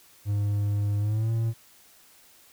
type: tone with pitch glide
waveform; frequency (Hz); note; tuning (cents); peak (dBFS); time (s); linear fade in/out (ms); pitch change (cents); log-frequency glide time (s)
triangle; 102.5 to 113.73; G#2 to A#2; -22 to -42; -21; 0.25-1.54; 50; +180; 0.99-1.31
effects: white hiss -56 dBFS RMS until 2.52 s